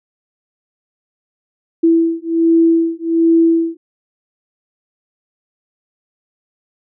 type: beating tone pair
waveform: sine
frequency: 330 / 331.3 Hz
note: E4 / E4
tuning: +2 / +9 cents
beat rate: 1.3 Hz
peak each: -13 dBFS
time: 1.83-3.77 s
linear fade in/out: 10 ms
effects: none